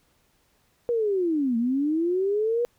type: linear two-way sweep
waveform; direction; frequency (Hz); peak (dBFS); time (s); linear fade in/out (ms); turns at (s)
sine; down then up; 485.8 to 225.3 to 485.8; -21; 0.89-2.65; 0; 1.57
effects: pink hiss -66 dBFS RMS until 2.78 s